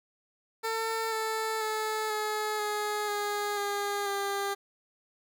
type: tone with pitch steps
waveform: 15% pulse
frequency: 448.8 / 441.3 / 434 / 426.8 / 419.7 / 412.7 / 405.9 / 399.1 Hz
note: A4 / A4 / A4 / G#4 / G#4 / G#4 / G#4 / G4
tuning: +34 / +5 / -24 / +47 / +18 / -11 / -40 / +31 cents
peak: -23 dBFS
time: 0.63-4.55 s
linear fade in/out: 20 ms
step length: 490 ms
effects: none

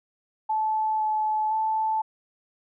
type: tone with pitch steps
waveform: sine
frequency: 869 / 862 / 876 Hz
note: A5 / A5 / A5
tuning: -22 / -36 / -8 cents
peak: -22 dBFS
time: 0.49-2.02 s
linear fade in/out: 10 ms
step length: 510 ms
effects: none

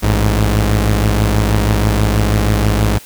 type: tone pair together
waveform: sawtooth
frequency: 55.36 / 104.5 Hz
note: A1 / G#2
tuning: +11 / +11 cents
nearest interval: major seventh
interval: 1100 cents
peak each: -10 dBFS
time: 0.02-2.99 s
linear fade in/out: 20 ms
effects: white hiss -38 dBFS RMS until 3.05 s

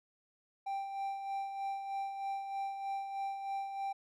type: tone with tremolo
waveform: triangle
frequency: 786 Hz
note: G5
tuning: 4 cents sharp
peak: -32 dBFS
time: 0.66-3.93 s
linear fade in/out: 10 ms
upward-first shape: sine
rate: 3.2 Hz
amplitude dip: 50%
effects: none

